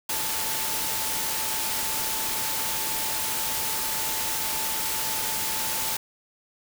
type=tone in noise; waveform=sine; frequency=880 Hz; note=A5; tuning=in tune; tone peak=-37 dBFS; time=0.09-5.97 s; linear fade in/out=5 ms; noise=white; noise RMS=-28 dBFS; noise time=0.09-5.97 s; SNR=-12 dB; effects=none

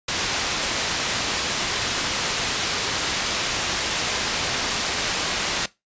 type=low-pass noise; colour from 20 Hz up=white; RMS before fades=-25 dBFS; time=0.08-5.66 s; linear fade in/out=5 ms; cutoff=5600 Hz; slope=12 dB/octave; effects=noise-tail reverb RT60 0.2 s tail -19 dB re dry + resampled to 16000 Hz

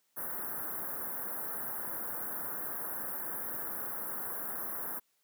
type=band-stop noise; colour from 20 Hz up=white; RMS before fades=-38 dBFS; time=0.16-5 s; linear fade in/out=20 ms; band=1700 to 11000 Hz; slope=48 dB/octave; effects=white hiss -75 dBFS RMS until 5.23 s + high-pass 150 Hz 12 dB/octave

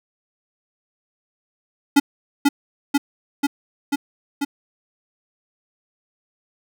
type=tone with echo; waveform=square; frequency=283.4 Hz; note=C#4; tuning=38 cents sharp; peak=-10 dBFS; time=1.96-2 s; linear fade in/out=10 ms; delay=490 ms; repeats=5; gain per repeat=-2 dB; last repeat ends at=4.45 s; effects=none

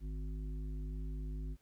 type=harmonic tone with a mistuned harmonic; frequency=51.91 Hz; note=G#1; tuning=in tune; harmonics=1 / 3 / 5 / 7; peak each=-38 / -48 / -52 / -59 dBFS; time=0-1.57 s; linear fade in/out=50 ms; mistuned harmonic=3; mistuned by=-17 cents; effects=pink hiss -74 dBFS RMS until 1.61 s

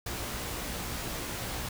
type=noise with comb filter; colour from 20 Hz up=pink; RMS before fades=-36 dBFS; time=0.06-1.69 s; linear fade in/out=5 ms; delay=17 ms; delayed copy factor=+0.55; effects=none

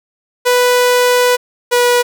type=tone pair in turn; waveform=sawtooth; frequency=493.9 / 487.1 Hz; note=B4 / B4; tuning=0 / -24 cents; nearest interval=unison; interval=24 cents; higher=first; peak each=-5 dBFS; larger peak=neither; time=0.45-1.37 / 1.71-2.03 s; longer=first; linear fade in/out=20 ms; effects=none

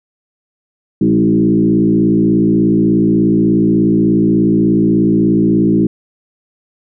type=tone with frequency modulation; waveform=sine; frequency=257.3 Hz; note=C4; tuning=29 cents flat; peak=-8 dBFS; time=1.01-5.87 s; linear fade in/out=5 ms; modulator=56.6 Hz; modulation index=1.8; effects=none

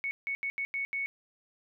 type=tone bursts at uneven times; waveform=sine; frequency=2217 Hz; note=C#7; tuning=in tune; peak=-30 dBFS; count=6; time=0.04-0.11 / 0.27-0.35 / 0.43-0.5 / 0.58-0.65 / 0.74-0.85 / 0.93-1.06 s; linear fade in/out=0 ms; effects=none

